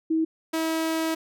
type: tone pair in turn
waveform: sine / sawtooth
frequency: 321 / 322.6 Hz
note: E4 / E4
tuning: -46 / -37 cents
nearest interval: unison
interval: 9 cents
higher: second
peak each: -20 dBFS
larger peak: neither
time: 0.1-0.25 / 0.53-1.15 s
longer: second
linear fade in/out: 10 ms
effects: none